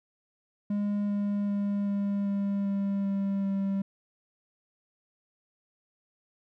triangle tone with pitch steps, 204.8 / 203.5 / 202.2 / 200.9 / 199.66 / 198.4 / 197.14 / 195.89 Hz, G#3 / G#3 / G#3 / G3 / G3 / G3 / G3 / G3, -24 / -35 / -46 / +43 / +32 / +21 / +10 / -1 cents, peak -24 dBFS, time 0.7-3.82 s, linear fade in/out 5 ms, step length 390 ms, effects none

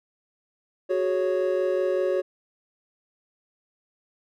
triangle chord, F# suspended second, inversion none, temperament equal, 370 / 415.3 / 554.4 Hz, F#4 / G#4 / C#5, 0 / 0 / 0 cents, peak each -23 / -28 / -23 dBFS, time 0.89-2.22 s, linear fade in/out 20 ms, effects none

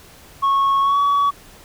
sine tone with pitch glide, 1100 to 1132.9 Hz, C#6 to C#6, -14 to +37 cents, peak -11 dBFS, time 0.42-1.31 s, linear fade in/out 20 ms, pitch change +51 cents, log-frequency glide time 0.81-0.99 s, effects tanh soft clip ceiling -13 dBFS + pink hiss -45 dBFS RMS until 1.64 s

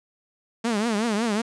sawtooth tone with vibrato, 220 Hz, A3, in tune, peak -18 dBFS, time 0.64-1.42 s, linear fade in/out 10 ms, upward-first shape triangle, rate 5.4 Hz, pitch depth 180 cents each way, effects resampled to 22050 Hz + 8-bit

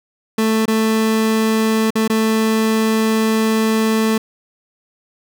30% pulse tone with dropouts, 220.7 Hz, A3, 5 cents sharp, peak -11 dBFS, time 0.38-4.18 s, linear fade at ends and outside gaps 5 ms, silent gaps 0.657-0.679 / 1.905-1.954 / 2.078-2.098 s, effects none

